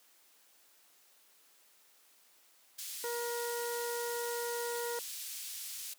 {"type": "band-pass noise", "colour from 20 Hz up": "white", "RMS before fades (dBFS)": -43, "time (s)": [2.78, 5.94], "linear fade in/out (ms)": 10, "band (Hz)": [3200, 14000], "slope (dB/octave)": 12}
{"type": "harmonic tone", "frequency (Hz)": 474.7, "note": "A#4", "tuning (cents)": 31, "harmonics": [1, 2, 3, 4], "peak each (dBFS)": [-36, -42, -46, -48], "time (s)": [3.04, 4.99], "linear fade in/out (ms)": 0}
{"effects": ["white hiss -65 dBFS RMS until 5.98 s", "high-pass 300 Hz 12 dB/octave"]}